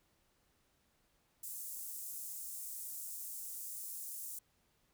pink high-pass noise, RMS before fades -45 dBFS, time 1.43-4.39 s, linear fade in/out 5 ms, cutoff 8000 Hz, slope 24 dB/octave, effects pink hiss -75 dBFS RMS until 4.93 s

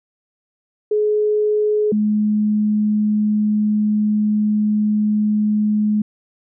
sine tone pair in turn, 422.7 / 211.3 Hz, G#4 / G#3, +31 / +30 cents, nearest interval octave, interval 1201 cents, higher first, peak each -14 dBFS, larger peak neither, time 0.91-1.92 / 1.92-6.02 s, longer second, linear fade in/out 5 ms, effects none

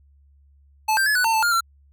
square tone with pitch steps, 869 / 1574 / 1706 / 1484 / 902 / 881 / 1411 / 1357 Hz, A5 / G6 / G#6 / F#6 / A5 / A5 / F6 / E6, -22 / +7 / +46 / +5 / +43 / +2 / +17 / +50 cents, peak -18 dBFS, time 0.88-1.608 s, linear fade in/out 10 ms, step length 91 ms, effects added 70 Hz sine -52 dBFS peak until 1.92 s

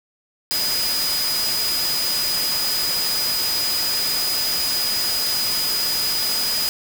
sine tone in noise, 4956 Hz, D#8, 8 cents flat, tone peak -21 dBFS, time 0.51-6.69 s, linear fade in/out 0 ms, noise white, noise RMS -25 dBFS, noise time 0.51-6.69 s, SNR +1 dB, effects none

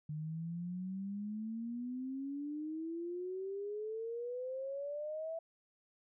sine exponential sweep, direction up, 150 to 663 Hz, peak -38 dBFS, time 0.09-5.39 s, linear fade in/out 5 ms, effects none

